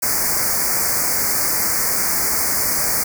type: band-stop noise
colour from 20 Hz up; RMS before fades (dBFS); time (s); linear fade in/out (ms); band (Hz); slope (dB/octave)
white; -19; 0.02-3.04; 10; 2300 to 4600; 96
effects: none